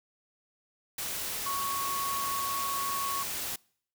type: tone in noise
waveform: sine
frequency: 1108.7 Hz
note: C#6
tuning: in tune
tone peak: -31 dBFS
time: 1.46-3.23 s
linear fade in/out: 5 ms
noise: white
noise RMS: -35 dBFS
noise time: 0.98-3.56 s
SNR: +1 dB
effects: noise-tail reverb RT60 0.6 s tail -26 dB re dry